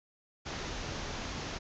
pink low-pass noise, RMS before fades -39 dBFS, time 0.45-1.59 s, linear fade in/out 20 ms, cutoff 6800 Hz, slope 96 dB/octave, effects none

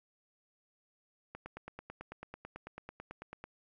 click train, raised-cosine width 0.5 ms, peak -29 dBFS, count 20, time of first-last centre 1.35-3.44 s, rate 9.09 Hz, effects none

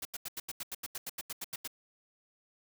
white noise bursts, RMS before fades -39 dBFS, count 15, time 0.02-1.676 s, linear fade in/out 5 ms, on 32 ms, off 84 ms, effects none

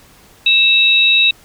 sine tone pair together, 2641 / 3809 Hz, E7 / A#7, +3 / +37 cents, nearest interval tritone, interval 634 cents, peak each -11 dBFS, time 0.46-1.31 s, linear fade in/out 5 ms, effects pink hiss -46 dBFS RMS until 1.44 s

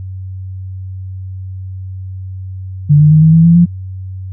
sine tone with pitch steps, 146.83 / 150.87 / 155.02 / 159.29 / 163.67 / 168.18 / 172.81 Hz, D3 / D3 / D#3 / D#3 / E3 / E3 / F3, 0 / +47 / -6 / +41 / -12 / +35 / -18 cents, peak -3 dBFS, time 2.89-3.66 s, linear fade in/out 20 ms, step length 110 ms, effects added 94 Hz sine -22 dBFS peak until 4.32 s

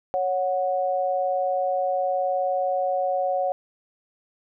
sine tone pair together, 554.4 / 735.3 Hz, C#5 / F#5, 0 / -11 cents, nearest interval perfect fourth, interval 489 cents, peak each -24 dBFS, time 0.14-3.52 s, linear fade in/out 0 ms, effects none

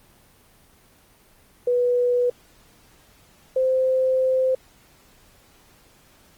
sine tone pair in turn, 490.3 / 519.2 Hz, B4 / C5, -13 / -13 cents, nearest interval minor second, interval 100 cents, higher second, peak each -17 dBFS, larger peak neither, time 1.67-2.3 / 3.56-4.55 s, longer second, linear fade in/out 5 ms, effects pink hiss -55 dBFS RMS until 6.37 s + Opus 24 kbps

